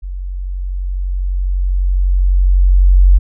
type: tone with level ramp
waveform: sine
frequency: 45.98 Hz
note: F#1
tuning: 10 cents flat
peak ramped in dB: -21 to -3 dBFS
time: 0.02-3.19 s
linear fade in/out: 20 ms
effects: none